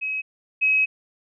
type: tone pair in turn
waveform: sine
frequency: 2550 / 2550 Hz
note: D#7 / D#7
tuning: +42 / +42 cents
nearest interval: unison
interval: 0 cents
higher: neither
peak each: -24 / -16 dBFS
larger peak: second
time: 0.01-0.22 / 0.61-0.86 s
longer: second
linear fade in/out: 20 ms
effects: none